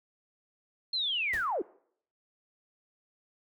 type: linear sweep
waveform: sine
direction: down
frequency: 4252 to 298.2 Hz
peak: -28 dBFS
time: 0.93-1.62 s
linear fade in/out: 5 ms
type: noise with exponential decay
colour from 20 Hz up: pink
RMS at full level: -40 dBFS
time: 1.33-1.56 s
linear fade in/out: 5 ms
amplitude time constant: 48 ms
effects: noise-tail reverb RT60 0.6 s tail -21 dB re dry